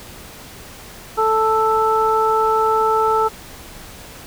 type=harmonic tone; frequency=440 Hz; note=A4; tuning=in tune; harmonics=1 / 2 / 3; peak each=-18 / -18 / -18 dBFS; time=1.17-3.29 s; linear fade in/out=20 ms; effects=pink hiss -38 dBFS RMS until 4.26 s